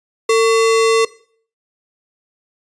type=tone with sample-and-hold; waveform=sine; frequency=450.5 Hz; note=A4; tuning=41 cents sharp; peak=-9 dBFS; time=0.29-1.05 s; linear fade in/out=5 ms; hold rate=1575 Hz; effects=noise-tail reverb RT60 0.5 s tail -19 dB re dry + resampled to 22050 Hz